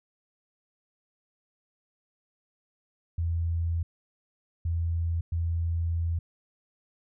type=tone bursts at uneven times; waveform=sine; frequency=83.8 Hz; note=E2; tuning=29 cents sharp; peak=-25 dBFS; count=3; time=3.18-3.83 / 4.65-5.21 / 5.32-6.19 s; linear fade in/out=5 ms; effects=none